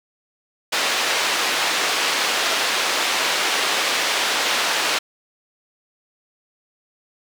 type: band-pass noise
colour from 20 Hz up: white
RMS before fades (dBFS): -21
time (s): 0.72-4.99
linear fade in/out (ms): 10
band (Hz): 410 to 4000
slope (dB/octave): 12
effects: none